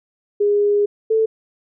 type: tone pair in turn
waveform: sine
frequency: 410.6 / 442.4 Hz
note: G#4 / A4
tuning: -20 / +9 cents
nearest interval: minor second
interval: 129 cents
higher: second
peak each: -13 dBFS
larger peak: neither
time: 0.4-0.86 / 1.1-1.26 s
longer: first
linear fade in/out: 10 ms
effects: none